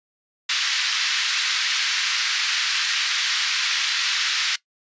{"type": "band-pass noise", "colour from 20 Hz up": "white", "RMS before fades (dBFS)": -23, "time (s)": [0.49, 4.56], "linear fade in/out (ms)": 5, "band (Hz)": [1400, 5200], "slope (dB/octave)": 24, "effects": ["noise-tail reverb RT60 0.1 s tail -19 dB re dry", "resampled to 16000 Hz"]}